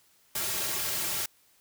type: noise with comb filter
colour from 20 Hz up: white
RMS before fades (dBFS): -31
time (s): 0.35-1.26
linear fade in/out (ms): 5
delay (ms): 4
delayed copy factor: -0.7
effects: white hiss -64 dBFS RMS until 1.6 s